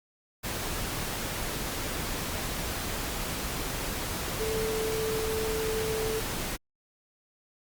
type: tone in noise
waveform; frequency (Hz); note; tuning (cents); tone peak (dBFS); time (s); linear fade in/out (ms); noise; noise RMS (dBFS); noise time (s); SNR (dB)
sine; 440; A4; 0; -29; 4.39-6.21; 20; pink; -33; 0.43-6.57; +1
effects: Opus 48 kbps